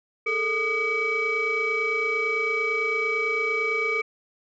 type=tone cluster; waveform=sine; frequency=421.5 / 450.4 / 1227 / 2280 Hz; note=G#4 / A4 / D#6 / C#7; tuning=+26 / +40 / -25 / +48 cents; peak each=-31 / -28 / -30 / -23 dBFS; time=0.26-4.02 s; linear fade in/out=10 ms; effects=tanh soft clip ceiling -17 dBFS